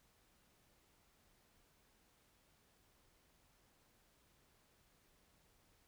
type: silence
effects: pink hiss -73 dBFS RMS until 5.87 s